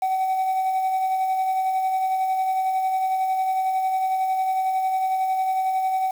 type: tone with tremolo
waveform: sine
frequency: 757 Hz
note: F#5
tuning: 39 cents sharp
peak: -16 dBFS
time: 0.02-6.11 s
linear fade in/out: 5 ms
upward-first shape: sine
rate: 11 Hz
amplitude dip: 40%
effects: tanh soft clip ceiling -18 dBFS + 7-bit